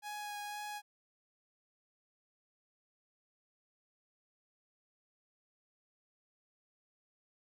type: tone with vibrato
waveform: sawtooth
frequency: 830.6 Hz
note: G#5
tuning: in tune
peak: -37 dBFS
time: 0.02-0.82 s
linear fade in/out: 50 ms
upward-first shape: sine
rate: 2 Hz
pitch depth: 11 cents each way
effects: none